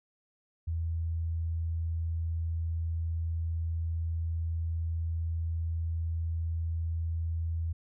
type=tone; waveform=sine; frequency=82.41 Hz; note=E2; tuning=in tune; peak=-29 dBFS; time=0.67-7.73 s; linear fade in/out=10 ms; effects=none